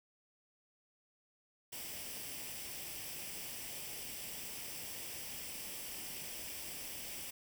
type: noise with comb filter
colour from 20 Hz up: white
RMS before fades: -45 dBFS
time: 1.72-7.31 s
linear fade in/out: 10 ms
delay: 0.37 ms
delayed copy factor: +0.55
effects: none